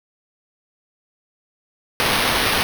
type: noise with sample-and-hold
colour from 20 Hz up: violet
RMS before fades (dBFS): -19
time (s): 2-2.63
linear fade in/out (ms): 0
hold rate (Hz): 7350
effects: none